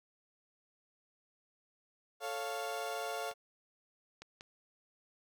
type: chord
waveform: 30% pulse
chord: A augmented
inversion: none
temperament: equal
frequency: 440 / 554.4 / 698.5 Hz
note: A4 / C#5 / E#5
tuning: 0 / 0 / 0 cents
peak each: -40 / -40 / -37 dBFS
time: 2.2-3.34 s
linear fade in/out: 50 ms
type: clicks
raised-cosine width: 0.2 ms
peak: -31 dBFS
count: 3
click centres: 3.313 / 4.22 / 4.409 s
effects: none